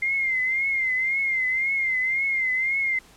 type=tone with vibrato; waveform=sine; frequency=2100 Hz; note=C7; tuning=6 cents sharp; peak=-21 dBFS; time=0.02-2.99 s; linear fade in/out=5 ms; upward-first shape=triangle; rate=1.9 Hz; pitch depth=79 cents each way; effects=pink hiss -52 dBFS RMS until 3.16 s + low-pass 11000 Hz 12 dB/octave